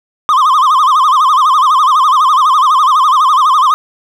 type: tone with vibrato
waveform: triangle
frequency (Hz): 1130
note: C#6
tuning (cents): +33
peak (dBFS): -4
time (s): 0.29-3.74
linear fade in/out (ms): 0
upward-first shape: sine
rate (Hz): 12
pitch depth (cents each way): 190
effects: none